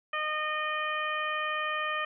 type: harmonic tone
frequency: 613 Hz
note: D#5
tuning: 26 cents flat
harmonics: 1 / 2 / 3 / 4 / 5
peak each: -38 / -32 / -34 / -37 / -40 dBFS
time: 0.13-2.05 s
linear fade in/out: 5 ms
effects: none